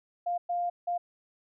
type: tone bursts at uneven times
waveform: sine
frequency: 701 Hz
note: F5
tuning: 6 cents sharp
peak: -27 dBFS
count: 3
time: 0.26-0.38 / 0.49-0.7 / 0.87-0.98 s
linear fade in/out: 10 ms
effects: none